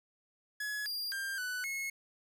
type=tone with pitch steps; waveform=45% pulse; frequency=1690 / 4792 / 1592 / 1491 / 2175 Hz; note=G#6 / D8 / G6 / F#6 / C#7; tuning=+30 / +34 / +26 / +13 / -33 cents; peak=-35 dBFS; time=0.6-1.9 s; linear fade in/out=5 ms; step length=260 ms; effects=none